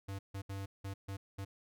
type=tone bursts at uneven times; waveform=square; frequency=98 Hz; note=G2; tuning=in tune; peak=-40 dBFS; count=6; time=0.08-0.19 / 0.34-0.42 / 0.49-0.66 / 0.84-0.94 / 1.08-1.17 / 1.38-1.45 s; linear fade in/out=10 ms; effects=none